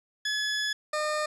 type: tone pair in turn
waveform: 20% pulse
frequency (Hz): 1704 / 607.7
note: G#6 / D#5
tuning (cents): +44 / -41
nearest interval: octave + tritone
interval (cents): 1785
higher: first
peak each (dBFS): -22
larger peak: neither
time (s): 0.25-0.73 / 0.93-1.26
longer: first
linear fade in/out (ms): 5
effects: resampled to 22050 Hz + 10-bit